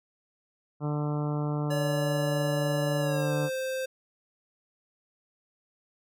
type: harmonic tone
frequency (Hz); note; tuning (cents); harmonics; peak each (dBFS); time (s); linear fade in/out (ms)
148.4; D3; +18; 1 / 2 / 3 / 4 / 5 / 6 / 7 / 8 / 9; -28 / -34 / -38 / -40 / -42 / -44 / -45 / -46 / -47; 0.8-3.5; 50
type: tone with pitch glide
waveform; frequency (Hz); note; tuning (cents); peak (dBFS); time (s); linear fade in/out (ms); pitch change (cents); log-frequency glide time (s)
square; 570 to 522.7; C#5 to C5; +48 to -2; -30; 1.7-3.86; 10; -150; 2.99-3.33
effects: none